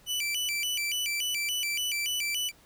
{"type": "tone with vibrato", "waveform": "sawtooth", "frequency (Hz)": 2637, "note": "E7", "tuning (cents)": 0, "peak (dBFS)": -25, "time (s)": [0.06, 2.52], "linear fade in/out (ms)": 50, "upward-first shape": "square", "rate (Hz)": 3.5, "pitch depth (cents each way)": 210, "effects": ["pink hiss -59 dBFS RMS until 2.65 s"]}